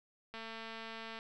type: click train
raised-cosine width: 0.3 ms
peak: -30 dBFS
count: 192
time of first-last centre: 0.34-1.189 s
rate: 225 Hz
effects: none